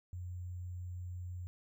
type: tone with sample-and-hold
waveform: sine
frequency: 89.4 Hz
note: F2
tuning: 41 cents sharp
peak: -40 dBFS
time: 0.13-1.47 s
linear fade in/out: 0 ms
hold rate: 7350 Hz
effects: none